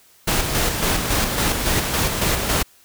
pink noise with tremolo, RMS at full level -19 dBFS, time 0.27-2.63 s, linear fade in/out 10 ms, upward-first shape square, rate 3.6 Hz, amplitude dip 40%, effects white hiss -53 dBFS RMS until 2.84 s

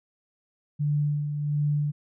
sine tone with tremolo, 147.2 Hz, D3, 4 cents sharp, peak -21 dBFS, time 0.79-1.92 s, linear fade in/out 20 ms, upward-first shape sine, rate 1.4 Hz, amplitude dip 50%, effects none

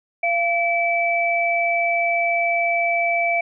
sine tone pair together, 686 / 2307 Hz, F5 / D7, -31 / -31 cents, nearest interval octave + major sixth, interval 2100 cents, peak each -20 dBFS, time 0.23-3.41 s, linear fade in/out 5 ms, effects none

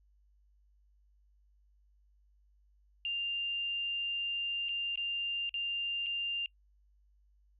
sine tone with dropouts, 2794 Hz, F7, in tune, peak -32 dBFS, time 3.05-6.46 s, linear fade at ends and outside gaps 1 ms, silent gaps 4.686-4.691 / 4.957-4.975 / 5.493-5.541 / 6.062-6.066 s, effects noise-tail reverb RT60 0.1 s tail -25 dB re dry + added 50 Hz sine -64 dBFS peak until 7.59 s

